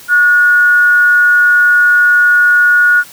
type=tone with frequency modulation; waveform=sine; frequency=1449 Hz; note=F#6; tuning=37 cents flat; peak=-5 dBFS; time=0.08-3.04 s; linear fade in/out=50 ms; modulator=319 Hz; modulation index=0.2; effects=white hiss -36 dBFS RMS until 3.12 s